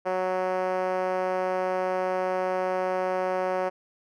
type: tone with band-pass filter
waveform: 5% pulse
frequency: 185 Hz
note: F#3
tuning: in tune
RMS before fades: -27 dBFS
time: 0.05-3.7 s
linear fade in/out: 20 ms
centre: 540 Hz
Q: 1.9
effects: none